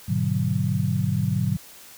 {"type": "chord", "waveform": "sine", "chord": "G# half-diminished seventh", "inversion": "none", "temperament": "just", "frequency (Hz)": [103.83, 124.59, 149.51, 186.89], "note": ["G#2", "B2", "D3", "F#3"], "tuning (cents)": [0, 16, 31, 18], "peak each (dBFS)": -26, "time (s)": [0.08, 1.57], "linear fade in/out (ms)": 10, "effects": ["white hiss -46 dBFS RMS until 1.97 s"]}